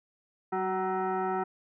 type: tone with frequency modulation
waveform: sine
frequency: 190 Hz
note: F#3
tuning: 46 cents sharp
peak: -27 dBFS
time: 0.52-1.44 s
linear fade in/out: 10 ms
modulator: 563 Hz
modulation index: 1.9
effects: none